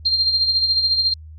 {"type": "tone with tremolo", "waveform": "sine", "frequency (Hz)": 4186, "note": "C8", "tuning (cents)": 0, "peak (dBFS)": -13, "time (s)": [0.05, 1.14], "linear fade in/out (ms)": 10, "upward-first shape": "sine", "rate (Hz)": 14, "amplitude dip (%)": 55, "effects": ["added 78 Hz sine -36 dBFS peak until 1.38 s", "AAC 48 kbps"]}